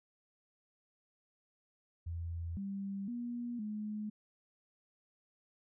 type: tone with pitch steps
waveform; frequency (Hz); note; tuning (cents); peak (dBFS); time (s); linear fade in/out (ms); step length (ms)
sine; 84.3 / 197.1 / 239.9 / 211.8; E2 / G3 / A#3 / G#3; +39 / +10 / +50 / +34; -37; 2.06-4.1; 10; 510
effects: none